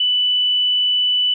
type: tone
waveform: sine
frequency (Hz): 2981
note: F#7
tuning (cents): +12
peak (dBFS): -14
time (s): 0-1.34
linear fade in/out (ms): 5
effects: none